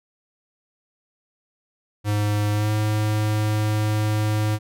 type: tone with pitch glide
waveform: square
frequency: 104.3 to 106.8 Hz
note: G#2 to G#2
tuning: +8 to +49 cents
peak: -20 dBFS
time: 2.04-4.59 s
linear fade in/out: 50 ms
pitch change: +41 cents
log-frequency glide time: 2.52-2.71 s
effects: none